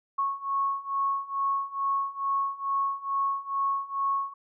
sine beating tone pair, 1100 / 1102.3 Hz, C#6 / C#6, -14 / -10 cents, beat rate 2.3 Hz, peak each -30 / -28 dBFS, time 0.18-4.34 s, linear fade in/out 10 ms, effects none

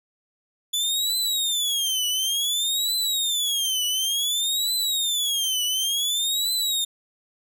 sawtooth tone with vibrato, 3453 Hz, A7, 33 cents flat, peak -19 dBFS, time 0.73-6.85 s, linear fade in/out 10 ms, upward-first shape triangle, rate 0.56 Hz, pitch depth 280 cents each way, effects none

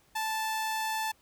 sawtooth tone, 878 Hz, A5, 4 cents flat, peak -26 dBFS, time 0.15-1.12 s, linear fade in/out 10 ms, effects pink hiss -65 dBFS RMS until 1.21 s

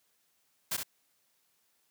white noise with echo, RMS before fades -32 dBFS, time 0.71-0.77 s, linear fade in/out 10 ms, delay 64 ms, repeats 1, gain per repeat -5 dB, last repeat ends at 0.834 s, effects white hiss -73 dBFS RMS until 1.9 s + high-pass 100 Hz 12 dB/octave

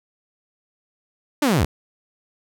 sawtooth linear sweep, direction down, 311.1 to 51.91 Hz, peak -12 dBFS, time 1.42-1.65 s, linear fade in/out 5 ms, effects none

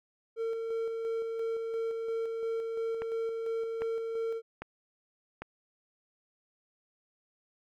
triangle tone with tremolo, 454.1 Hz, A#4, 45 cents flat, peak -28 dBFS, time 0.36-4.42 s, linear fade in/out 50 ms, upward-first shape square, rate 2.9 Hz, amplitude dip 30%
click train, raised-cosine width 0.5 ms, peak -24 dBFS, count 4, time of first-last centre 3.02-5.42 s, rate 1.25 Hz
effects none

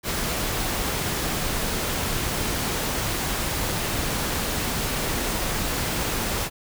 pink noise, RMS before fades -26 dBFS, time 0.03-6.5 s, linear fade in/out 50 ms, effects none

